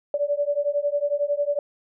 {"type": "beating tone pair", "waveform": "sine", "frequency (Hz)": [573, 584], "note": ["D5", "D5"], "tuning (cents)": [-43, -10], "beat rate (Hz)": 11, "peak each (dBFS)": -24, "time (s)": [0.14, 1.59], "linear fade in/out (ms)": 2, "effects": []}